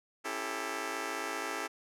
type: chord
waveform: 10% pulse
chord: A dominant seventh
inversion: first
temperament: just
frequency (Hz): 275 / 330 / 396 / 440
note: C#4 / E4 / G4 / A4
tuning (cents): -14 / +2 / +18 / 0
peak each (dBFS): -35 / -33 / -32 / -32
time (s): 0.24-1.68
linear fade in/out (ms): 20
effects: low-pass 12000 Hz 12 dB/octave